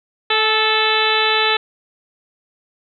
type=harmonic tone with a mistuned harmonic; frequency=437.5 Hz; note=A4; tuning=10 cents flat; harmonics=1 / 2 / 3 / 4 / 5 / 6 / 7 / 8 / 9; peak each=-22 / -22 / -22 / -22 / -25 / -22 / -25 / -22 / -23 dBFS; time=0.3-1.57 s; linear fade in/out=5 ms; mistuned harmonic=2; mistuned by=-22 cents; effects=none